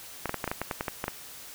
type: clicks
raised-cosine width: 0.5 ms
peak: -14 dBFS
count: 12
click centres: 0.257 / 0.294 / 0.343 / 0.442 / 0.477 / 0.515 / 0.616 / 0.712 / 0.809 / 0.882 / 1.041 / 1.081 s
effects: white hiss -45 dBFS RMS until 1.54 s